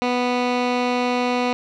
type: tone with low-pass filter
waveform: 15% pulse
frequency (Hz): 246.9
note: B3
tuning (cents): 0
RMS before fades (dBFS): -21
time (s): 0.02-1.53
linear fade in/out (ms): 0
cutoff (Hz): 3600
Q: 1.2
effects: none